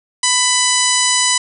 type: harmonic tone with a mistuned harmonic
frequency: 996 Hz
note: B5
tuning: 14 cents sharp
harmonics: 1 / 2 / 3 / 4 / 5 / 6 / 7 / 8 / 9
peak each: -21 / -21 / -21 / -21 / -21 / -21 / -21 / -21 / -21 dBFS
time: 0.23-1.38 s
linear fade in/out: 5 ms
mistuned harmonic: 9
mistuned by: +42 cents
effects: none